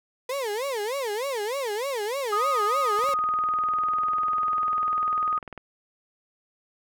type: tone with vibrato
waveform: 35% pulse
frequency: 480 Hz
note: B4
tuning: 49 cents flat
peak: -25 dBFS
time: 0.29-3.14 s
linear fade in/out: 5 ms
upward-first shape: sine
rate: 3.3 Hz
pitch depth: 280 cents each way
type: tone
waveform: sine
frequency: 1244.5 Hz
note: D#6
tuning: in tune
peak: -22 dBFS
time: 2.32-5.39 s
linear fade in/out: 10 ms
type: click train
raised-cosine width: 0.5 ms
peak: -24 dBFS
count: 53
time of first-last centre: 2.99-5.577 s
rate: 20.1 Hz
effects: none